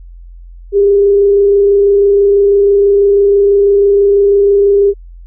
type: tone with frequency modulation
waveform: sine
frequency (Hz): 401.7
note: G4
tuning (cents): +42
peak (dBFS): -5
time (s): 0.72-4.94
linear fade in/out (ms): 50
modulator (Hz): 26.1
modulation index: 0.24
effects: added 43 Hz sine -30 dBFS peak until 5.26 s